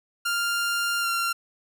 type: tone with pitch glide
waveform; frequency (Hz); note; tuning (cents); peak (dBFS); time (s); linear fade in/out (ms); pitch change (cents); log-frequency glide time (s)
sawtooth; 1396.9 to 1377.7; F6 to F6; 0 to -24; -20; 0.25-1.33; 10; -24; 1.01-1.07
effects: none